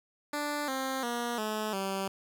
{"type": "tone with pitch steps", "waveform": "10% pulse", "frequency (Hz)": [293.7, 264.7, 238.6, 215, 193.77], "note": ["D4", "C4", "A#3", "A3", "G3"], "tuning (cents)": [0, 20, 41, -40, -20], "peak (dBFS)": -23, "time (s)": [0.33, 2.08], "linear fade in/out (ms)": 5, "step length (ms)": 350, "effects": []}